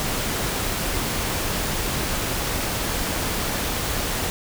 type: noise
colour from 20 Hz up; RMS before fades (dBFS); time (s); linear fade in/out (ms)
pink; -25; 0-4.3; 0
effects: none